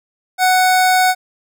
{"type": "tone pair together", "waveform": "square", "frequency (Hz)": [740, 1486], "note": ["F#5", "F#6"], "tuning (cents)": [0, 7], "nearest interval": "octave", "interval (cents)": 1207, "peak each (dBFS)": [-12, -18], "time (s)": [0.38, 1.15], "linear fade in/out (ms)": 50, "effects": []}